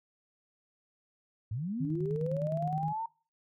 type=linear sweep; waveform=sine; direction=up; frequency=96.6 to 924 Hz; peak=-32 dBFS; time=1.51-3.06 s; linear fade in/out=5 ms
type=tone with tremolo; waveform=sine; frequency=155.56 Hz; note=D#3; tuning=in tune; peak=-30 dBFS; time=1.8-2.93 s; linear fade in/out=10 ms; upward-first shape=square; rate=9.7 Hz; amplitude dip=45%
effects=noise-tail reverb RT60 0.4 s tail -24 dB re dry